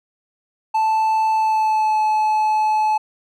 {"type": "tone with pitch glide", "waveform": "triangle", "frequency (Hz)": [878, 860.9], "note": ["A5", "A5"], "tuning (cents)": [-4, -38], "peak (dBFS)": -13, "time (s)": [0.74, 2.98], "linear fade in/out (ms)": 10, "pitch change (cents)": -34, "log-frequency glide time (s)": [1.33, 2.02], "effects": []}